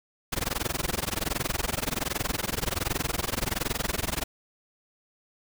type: noise with amplitude modulation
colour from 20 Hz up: pink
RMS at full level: -26 dBFS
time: 0.32-4.24 s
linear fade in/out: 10 ms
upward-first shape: sine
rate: 21.3 Hz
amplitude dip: 100%
effects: none